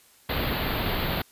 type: band-stop noise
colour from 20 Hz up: pink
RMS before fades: -27 dBFS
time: 0.29-1.22 s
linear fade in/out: 5 ms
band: 4500 to 12000 Hz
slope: 96 dB/octave
effects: white hiss -57 dBFS RMS until 1.31 s + resampled to 32000 Hz